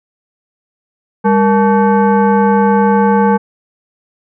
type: tone with frequency modulation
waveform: sine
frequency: 200.6 Hz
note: G3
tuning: 40 cents sharp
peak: -7 dBFS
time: 1.24-3.38 s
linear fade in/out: 20 ms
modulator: 669 Hz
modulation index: 1.2
effects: none

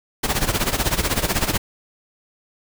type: noise with tremolo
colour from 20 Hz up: pink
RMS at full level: -18 dBFS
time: 0.23-1.58 s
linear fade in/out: 10 ms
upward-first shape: sine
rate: 16 Hz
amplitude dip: 80%
effects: none

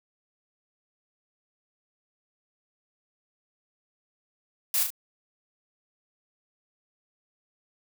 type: noise with echo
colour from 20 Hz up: blue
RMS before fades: -25 dBFS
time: 4.74-4.83 s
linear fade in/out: 2 ms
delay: 37 ms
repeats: 2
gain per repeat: -5 dB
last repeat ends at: 4.904 s
effects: none

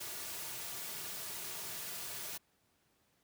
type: noise with comb filter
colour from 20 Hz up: white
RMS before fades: -43 dBFS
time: 0-2.38 s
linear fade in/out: 10 ms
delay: 3.8 ms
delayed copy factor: -0.5
effects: pink hiss -74 dBFS RMS until 3.23 s + high-pass 80 Hz 12 dB/octave

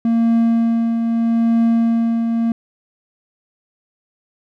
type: tone with tremolo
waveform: triangle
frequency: 230 Hz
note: A#3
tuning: 23 cents flat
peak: -9 dBFS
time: 0.05-2.52 s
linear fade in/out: 2 ms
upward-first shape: triangle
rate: 0.79 Hz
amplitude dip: 45%
effects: none

